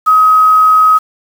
sine tone with quantisation, 1267 Hz, D#6, 31 cents sharp, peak -4 dBFS, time 0.06-0.99 s, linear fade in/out 20 ms, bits 5, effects none

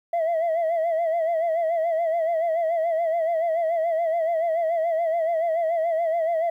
sine tone with vibrato, 661 Hz, E5, 5 cents sharp, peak -18 dBFS, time 0.13-6.5 s, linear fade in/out 5 ms, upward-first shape sine, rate 7 Hz, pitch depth 77 cents each way, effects tanh soft clip ceiling -19 dBFS + 10-bit

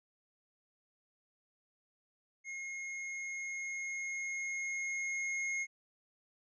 square tone with level ramp, 2152 Hz, C7, 48 cents sharp, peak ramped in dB -41 to -34 dBFS, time 2.44-5.67 s, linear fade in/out 50 ms, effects resampled to 16000 Hz

